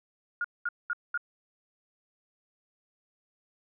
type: tone bursts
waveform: sine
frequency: 1426 Hz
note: F6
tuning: 36 cents sharp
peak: -27 dBFS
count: 4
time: 0.41-1.176 s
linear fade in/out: 2 ms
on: 34 ms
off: 210 ms
effects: none